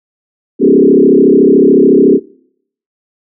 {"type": "tone with frequency modulation", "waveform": "sine", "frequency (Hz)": 328.6, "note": "E4", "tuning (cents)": -5, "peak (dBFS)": -3, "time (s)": [0.59, 2.2], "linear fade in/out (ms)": 50, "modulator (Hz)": 33.8, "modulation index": 3, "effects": ["noise-tail reverb RT60 0.7 s tail -25 dB re dry"]}